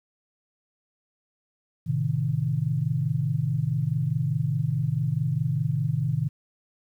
sine chord, A diminished, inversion none, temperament equal, 110 / 130.81 / 155.56 Hz, A2 / C3 / Eb3, 0 / 0 / 0 cents, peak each -30 / -26 / -26 dBFS, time 1.86-6.29 s, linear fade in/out 20 ms, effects 10-bit

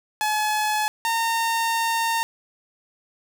sawtooth tone pair in turn, 852 / 914.9 Hz, G#5 / A#5, +44 / -33 cents, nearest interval minor second, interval 123 cents, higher second, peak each -17 dBFS, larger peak neither, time 0.21-0.88 / 1.05-2.23 s, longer second, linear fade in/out 0 ms, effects none

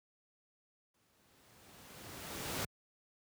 pink noise with exponential growth, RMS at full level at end -36 dBFS, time 0.94-2.65 s, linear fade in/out 5 ms, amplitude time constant 370 ms, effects high-pass 80 Hz 12 dB/octave

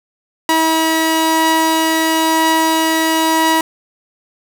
sawtooth tone pair together, 322 / 965 Hz, E4 / B5, -41 / -40 cents, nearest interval octave + perfect fifth, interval 1901 cents, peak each -11 / -11 dBFS, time 0.49-3.61 s, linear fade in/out 2 ms, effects none

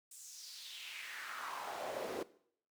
brown noise with high-pass filter sweep, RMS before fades -45 dBFS, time 0.11-2.23 s, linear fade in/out 5 ms, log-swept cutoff 8400 to 370 Hz, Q 3.1, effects noise-tail reverb RT60 0.6 s tail -18 dB re dry

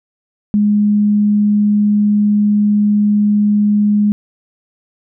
sine tone, 207.7 Hz, G#3, in tune, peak -9 dBFS, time 0.54-4.12 s, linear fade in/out 0 ms, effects none

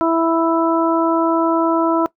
harmonic tone, 329.6 Hz, E4, in tune, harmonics 1 / 2 / 3 / 4, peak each -16 / -19 / -21 / -22 dBFS, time 0.01-2.06 s, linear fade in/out 0 ms, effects noise-tail reverb RT60 0.1 s tail -20 dB re dry

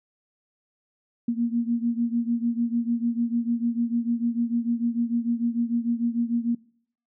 sine beating tone pair, 233 / 239.7 Hz, A#3 / A#3, -1 / +48 cents, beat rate 6.7 Hz, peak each -24 / -27 dBFS, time 1.28-6.55 s, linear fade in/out 5 ms, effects noise-tail reverb RT60 0.6 s tail -23 dB re dry

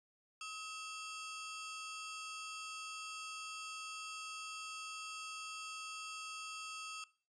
sawtooth ring-modulated tone, 1975.5 Hz, B6, in tune, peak -37 dBFS, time 0.41-7.04 s, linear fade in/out 2 ms, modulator 701 Hz, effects noise-tail reverb RT60 0.4 s tail -20 dB re dry + resampled to 22050 Hz

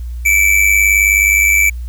square tone with amplitude modulation, 2312 Hz, D7, 28 cents flat, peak -6 dBFS, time 0.25-1.7 s, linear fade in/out 10 ms, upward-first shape sine, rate 99.2 Hz, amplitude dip 70%, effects added 60 Hz sine -21 dBFS peak until 1.88 s + white hiss -50 dBFS RMS until 1.88 s

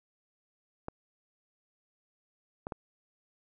clicks, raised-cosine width 1 ms, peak -22 dBFS, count 3, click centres 0.884 / 2.669 / 2.722 s, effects none

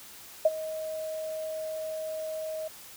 sine tone with ADSR envelope, 630 Hz, D#5, 21 cents sharp, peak -15 dBFS, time 0.45-2.68 s, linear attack 6 ms, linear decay 35 ms, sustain -17 dB, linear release 6 ms, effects white hiss -48 dBFS RMS until 2.96 s

